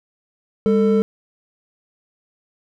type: tone pair together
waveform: triangle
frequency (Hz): 202.1 / 444.6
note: G#3 / A4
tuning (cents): -47 / +18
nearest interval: octave + major second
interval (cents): 1365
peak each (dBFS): -14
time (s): 0.66-1.02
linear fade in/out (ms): 0
effects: none